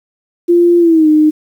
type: tone with pitch glide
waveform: sine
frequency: 346.3 to 306.7 Hz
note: F4 to D#4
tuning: -15 to -25 cents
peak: -5 dBFS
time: 0.48-1.31 s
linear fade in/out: 20 ms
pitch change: -210 cents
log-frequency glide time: 0.79-1.08 s
effects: 7-bit